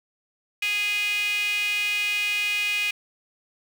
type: tone with high-pass filter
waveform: sawtooth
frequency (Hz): 413.4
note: G#4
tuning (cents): -8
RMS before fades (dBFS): -25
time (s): 0.62-2.91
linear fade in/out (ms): 5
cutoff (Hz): 2500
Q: 8.2
effects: 9-bit